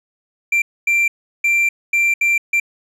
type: tone bursts at uneven times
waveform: triangle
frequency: 2360 Hz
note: D7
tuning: 8 cents sharp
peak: -11 dBFS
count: 6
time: 0.52-0.62 / 0.87-1.08 / 1.44-1.69 / 1.93-2.14 / 2.21-2.38 / 2.53-2.6 s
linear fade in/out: 5 ms
effects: resampled to 32000 Hz